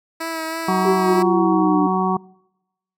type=tone with vibrato; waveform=10% pulse; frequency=324.5 Hz; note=E4; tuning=27 cents flat; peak=-16 dBFS; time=0.2-1.23 s; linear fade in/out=10 ms; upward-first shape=sine; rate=3.1 Hz; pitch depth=23 cents each way
type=harmonic tone; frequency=186.9 Hz; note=F#3; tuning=18 cents sharp; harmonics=1 / 2 / 4 / 5 / 6; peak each=-20 / -24 / -23 / -25 / -23 dBFS; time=0.68-2.17 s; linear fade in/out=5 ms
type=linear sweep; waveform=sine; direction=down; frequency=388 to 293.7 Hz; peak=-16 dBFS; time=0.85-1.87 s; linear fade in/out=5 ms
effects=noise-tail reverb RT60 0.9 s tail -25 dB re dry